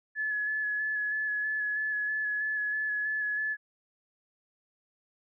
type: tone with vibrato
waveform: sine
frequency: 1710 Hz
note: A6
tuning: 50 cents flat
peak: -28 dBFS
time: 0.15-3.57 s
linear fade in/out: 50 ms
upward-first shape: square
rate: 3.1 Hz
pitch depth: 15 cents each way
effects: none